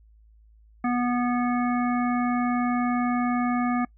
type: harmonic tone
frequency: 244.4 Hz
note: B3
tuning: 18 cents flat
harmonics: 1 / 3 / 5 / 7 / 9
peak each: -23 / -29 / -31 / -37 / -37 dBFS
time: 0.84-3.85 s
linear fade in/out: 5 ms
effects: noise-tail reverb RT60 0.1 s tail -24 dB re dry + added 54 Hz sine -52 dBFS peak until 3.97 s